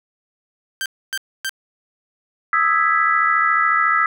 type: tone bursts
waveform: sawtooth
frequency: 1568 Hz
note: G6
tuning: in tune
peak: -18 dBFS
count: 3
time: 0.81-1.494 s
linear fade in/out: 0 ms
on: 48 ms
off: 270 ms
type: chord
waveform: sine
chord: E major seventh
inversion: third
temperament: equal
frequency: 1244.5 / 1318.5 / 1661.2 / 1975.5 Hz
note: D#6 / E6 / G#6 / B6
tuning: 0 / 0 / 0 / 0 cents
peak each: -21 / -17 / -22 / -20 dBFS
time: 2.53-4.06 s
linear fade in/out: 2 ms
effects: none